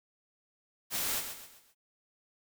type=noise with echo; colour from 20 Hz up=white; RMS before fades=-33 dBFS; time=0.9-1.23 s; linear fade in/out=50 ms; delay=130 ms; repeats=4; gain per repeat=-8 dB; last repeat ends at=1.75 s; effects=none